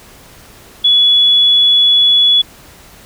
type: tone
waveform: sine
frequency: 3400 Hz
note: G#7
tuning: 40 cents sharp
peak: -6 dBFS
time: 0.84-2.42 s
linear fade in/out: 10 ms
effects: pink hiss -40 dBFS RMS until 3.05 s